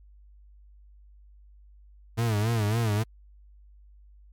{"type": "tone with vibrato", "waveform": "40% pulse", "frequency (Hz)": 110, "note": "A2", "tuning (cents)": 0, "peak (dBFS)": -22, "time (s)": [2.17, 3.04], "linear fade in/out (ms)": 20, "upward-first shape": "sine", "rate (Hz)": 3.6, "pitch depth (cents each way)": 120, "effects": ["added 50 Hz sine -50 dBFS peak until 4.32 s", "MP3 96 kbps"]}